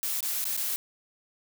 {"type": "noise with dropouts", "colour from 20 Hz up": "blue", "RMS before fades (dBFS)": -30, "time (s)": [0.03, 0.76], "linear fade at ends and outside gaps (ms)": 0, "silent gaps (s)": [[0.206, 0.228], [0.442, 0.453], [0.566, 0.575]], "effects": []}